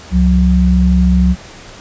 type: tone pair together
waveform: sine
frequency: 68 / 181.54 Hz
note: C#2 / F#3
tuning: -33 / -33 cents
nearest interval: octave + perfect fourth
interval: 1700 cents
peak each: -10 dBFS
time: 0.11-1.36 s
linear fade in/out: 50 ms
effects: pink hiss -35 dBFS RMS until 1.8 s + resampled to 16000 Hz